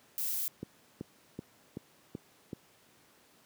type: noise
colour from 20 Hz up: violet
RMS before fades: -34 dBFS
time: 0.18-0.48 s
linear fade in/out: 0 ms
type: click train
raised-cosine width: 3 ms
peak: -23 dBFS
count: 6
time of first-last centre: 0.63-2.531 s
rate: 2.63 Hz
effects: pink hiss -63 dBFS RMS until 3.45 s + high-pass 150 Hz 12 dB/octave